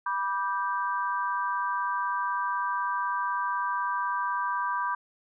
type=chord; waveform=sine; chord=G major; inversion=first; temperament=just; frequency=980 / 1176 / 1568 Hz; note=B5 / D6 / G6; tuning=-14 / +2 / 0 cents; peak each=-29 / -31 / -33 dBFS; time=0.06-4.95 s; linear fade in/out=5 ms; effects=none